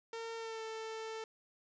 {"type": "tone with pitch glide", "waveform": "sawtooth", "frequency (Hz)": [455.8, 443.8], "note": ["A#4", "A4"], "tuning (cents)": [-39, 15], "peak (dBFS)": -37, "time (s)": [0.13, 1.24], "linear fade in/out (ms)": 2, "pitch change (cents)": -46, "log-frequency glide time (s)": [0.36, 0.63], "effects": ["resampled to 16000 Hz", "11-bit"]}